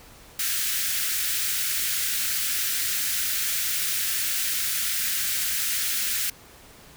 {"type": "high-pass noise", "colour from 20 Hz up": "white", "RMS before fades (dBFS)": -26, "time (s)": [0.39, 6.3], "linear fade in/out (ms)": 5, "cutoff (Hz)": 1400, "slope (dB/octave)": 48, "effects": ["pink hiss -49 dBFS RMS until 6.96 s"]}